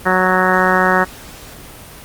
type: harmonic tone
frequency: 185 Hz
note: F#3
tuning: in tune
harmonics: 1 / 2 / 3 / 4 / 5 / 6 / 7 / 8 / 9 / 10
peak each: -20 / -20 / -20 / -20 / -20 / -20 / -20 / -20 / -20 / -20 dBFS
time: 0.05-1.05 s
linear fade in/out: 20 ms
effects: pink hiss -36 dBFS RMS until 2.04 s + Opus 32 kbps